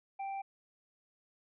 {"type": "tone with hard clipping", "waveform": "sine", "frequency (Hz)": 784, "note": "G5", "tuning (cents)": 0, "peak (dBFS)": -38, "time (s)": [0.19, 0.42], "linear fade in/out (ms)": 10, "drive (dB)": 5, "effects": ["resampled to 8000 Hz"]}